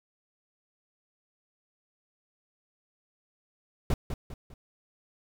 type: noise with echo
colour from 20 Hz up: brown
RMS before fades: -24 dBFS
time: 3.9-3.94 s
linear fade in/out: 2 ms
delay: 200 ms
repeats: 3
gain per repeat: -8 dB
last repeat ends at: 4.54 s
effects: none